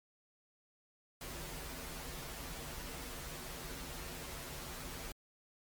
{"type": "noise with comb filter", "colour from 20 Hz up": "pink", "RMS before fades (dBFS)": -45, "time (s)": [1.21, 5.12], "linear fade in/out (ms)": 2, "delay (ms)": 9.7, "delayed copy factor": -0.95, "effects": ["MP3 96 kbps"]}